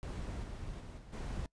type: noise with level steps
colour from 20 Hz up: brown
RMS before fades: -41 / -44 / -47 / -52 / -40 dBFS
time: 0.03-1.46 s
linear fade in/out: 0 ms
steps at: 0.42 / 0.79 / 0.97 / 1.12 s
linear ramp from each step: 20 ms
effects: noise-tail reverb RT60 0.1 s tail -22 dB re dry + resampled to 22050 Hz